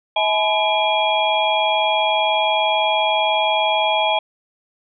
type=tone cluster; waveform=sine; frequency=643 / 849 / 1000 / 2399 / 3311 Hz; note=E5 / G#5 / B5 / D7 / G#7; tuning=-43 / +38 / +21 / +36 / -6 cents; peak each=-21 / -19 / -27 / -24 / -22 dBFS; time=0.16-4.19 s; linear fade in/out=5 ms; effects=none